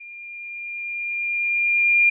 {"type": "tone with level ramp", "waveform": "sine", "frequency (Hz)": 2403, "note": "D7", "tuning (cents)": 39, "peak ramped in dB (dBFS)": [-37, -12], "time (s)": [0, 2.1], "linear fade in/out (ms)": 10, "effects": []}